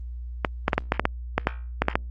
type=clicks; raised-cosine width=0.5 ms; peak=-4 dBFS; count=12; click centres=0.448 / 0.681 / 0.732 / 0.78 / 0.921 / 0.996 / 1.054 / 1.38 / 1.471 / 1.82 / 1.884 / 1.955 s; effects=added 60 Hz sine -32 dBFS peak until 2.1 s + Opus 24 kbps